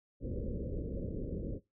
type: low-pass noise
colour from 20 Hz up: pink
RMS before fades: -38 dBFS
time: 0.2-1.6 s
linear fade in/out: 50 ms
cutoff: 560 Hz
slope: 96 dB/octave
effects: noise-tail reverb RT60 0.2 s tail -19 dB re dry